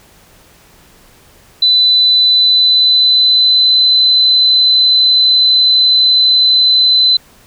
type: tone with pitch glide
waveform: sine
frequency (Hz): 4000 to 4032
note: B7 to B7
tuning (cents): +21 to +35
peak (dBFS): -6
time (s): 1.62-7.17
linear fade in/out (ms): 5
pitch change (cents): +14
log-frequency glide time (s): 2.34-3.81
effects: pink hiss -45 dBFS RMS until 7.46 s